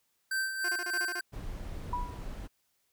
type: tone with tremolo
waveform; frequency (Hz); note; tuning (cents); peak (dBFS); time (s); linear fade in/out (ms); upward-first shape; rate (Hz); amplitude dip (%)
square; 1556; G6; -13; -29; 0.31-1.21; 5; sine; 3.3; 55
type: tone bursts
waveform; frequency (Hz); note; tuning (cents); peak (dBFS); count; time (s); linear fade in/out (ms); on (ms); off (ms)
10% pulse; 354.1; F4; +24; -29; 8; 0.64-1.198; 5; 47; 26
type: noise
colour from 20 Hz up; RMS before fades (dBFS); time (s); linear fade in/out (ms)
brown; -39; 1.32-2.48; 20
type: tone with exponential decay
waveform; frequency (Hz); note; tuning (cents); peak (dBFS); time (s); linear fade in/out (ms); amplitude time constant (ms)
sine; 980; B5; -14; -28; 1.93-2.31; 2; 81
effects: white hiss -75 dBFS RMS until 2.92 s